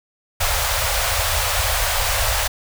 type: band-stop noise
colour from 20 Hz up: pink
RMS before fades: -20 dBFS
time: 0.4-2.48 s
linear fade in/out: 10 ms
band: 100 to 530 Hz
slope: 48 dB/octave
effects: none